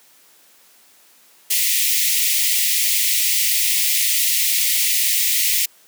white high-pass noise, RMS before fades -18 dBFS, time 1.5-5.66 s, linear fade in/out 10 ms, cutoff 1900 Hz, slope 96 dB/octave, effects white hiss -52 dBFS RMS until 5.87 s + high-pass 200 Hz 12 dB/octave

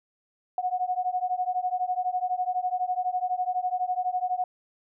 sine beating tone pair, 725 / 737 Hz, F#5 / F#5, -35 / -7 cents, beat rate 12 Hz, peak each -28 dBFS, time 0.58-4.44 s, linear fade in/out 2 ms, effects none

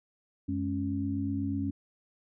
sine tone cluster, 92.3 / 208 / 276.2 Hz, F#2 / G#3 / C#4, -4 / +3 / -6 cents, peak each -34 / -36 / -31 dBFS, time 0.48-1.71 s, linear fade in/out 10 ms, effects none

